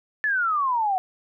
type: exponential sweep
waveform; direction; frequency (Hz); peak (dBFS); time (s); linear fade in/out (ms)
sine; down; 1764 to 732; -20; 0.24-0.98; 0
effects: none